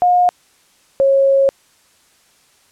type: tone pair in turn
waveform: sine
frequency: 716 / 545.7 Hz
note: F5 / C#5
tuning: +43 / -27 cents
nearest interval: perfect fourth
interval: 470 cents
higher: first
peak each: -9 / -9 dBFS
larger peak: neither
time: 0.02-0.29 / 1-1.49 s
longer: second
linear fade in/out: 0 ms
effects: white hiss -54 dBFS RMS until 2.71 s + low-pass 10000 Hz 12 dB/octave